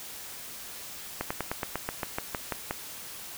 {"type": "slowing click train", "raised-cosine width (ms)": 0.5, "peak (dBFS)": -14, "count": 12, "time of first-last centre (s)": [1.21, 2.709], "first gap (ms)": 95, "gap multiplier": 1.07, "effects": ["white hiss -42 dBFS RMS until 3.37 s"]}